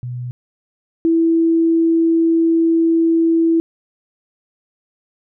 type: tone pair in turn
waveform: sine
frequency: 123.47 / 329.6 Hz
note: B2 / E4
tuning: 0 / 0 cents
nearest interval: octave + perfect fourth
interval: 1700 cents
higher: second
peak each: -23 / -11 dBFS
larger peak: second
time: 0.03-0.31 / 1.05-3.6 s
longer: second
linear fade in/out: 0 ms
effects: none